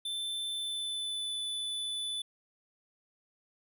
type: tone with pitch glide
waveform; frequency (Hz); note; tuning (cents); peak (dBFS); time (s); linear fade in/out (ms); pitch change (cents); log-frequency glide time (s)
square; 3539 to 3488; A7 to A7; +9 to -16; -34; 0.05-2.22; 5; -25; 0.48-1.35
effects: none